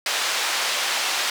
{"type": "band-pass noise", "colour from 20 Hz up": "white", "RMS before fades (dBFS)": -24, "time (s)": [0.06, 1.3], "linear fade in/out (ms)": 2, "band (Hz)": [640, 4800], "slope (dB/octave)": 12, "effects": []}